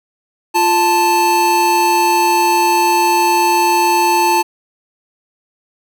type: tone pair together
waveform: square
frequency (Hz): 349.2 / 879.9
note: F4 / A5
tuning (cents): 0 / 0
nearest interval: octave + major third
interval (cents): 1600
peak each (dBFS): -18 / -12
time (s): 0.54-4.43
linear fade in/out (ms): 20
effects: none